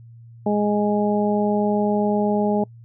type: harmonic tone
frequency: 207.7 Hz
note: G#3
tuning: in tune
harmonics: 1 / 2 / 3 / 4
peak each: -20 / -23 / -25 / -26 dBFS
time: 0.46-2.64 s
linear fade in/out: 5 ms
effects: noise-tail reverb RT60 0.1 s tail -26 dB re dry + added 116 Hz sine -41 dBFS peak until 2.84 s